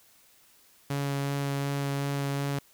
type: tone with vibrato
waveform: sawtooth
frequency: 140.3 Hz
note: C#3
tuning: 21 cents sharp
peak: -24 dBFS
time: 0.9-2.59 s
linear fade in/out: 5 ms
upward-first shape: sine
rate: 2.7 Hz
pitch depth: 9 cents each way
effects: white hiss -60 dBFS RMS until 2.73 s